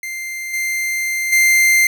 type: tone with level steps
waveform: 45% pulse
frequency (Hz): 2093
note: C7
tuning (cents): 0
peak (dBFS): -24 / -18 / -10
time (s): 0.03-1.87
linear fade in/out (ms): 2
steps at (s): 0.53 / 1.32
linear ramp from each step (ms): 10
effects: none